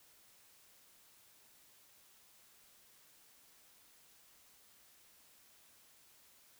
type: silence
effects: white hiss -65 dBFS RMS until 6.59 s